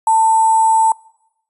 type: tone with sample-and-hold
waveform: sine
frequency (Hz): 890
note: A5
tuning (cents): +20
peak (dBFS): -9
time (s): 0.07-0.92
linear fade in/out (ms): 2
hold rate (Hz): 8820
effects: noise-tail reverb RT60 0.9 s tail -24 dB re dry + resampled to 32000 Hz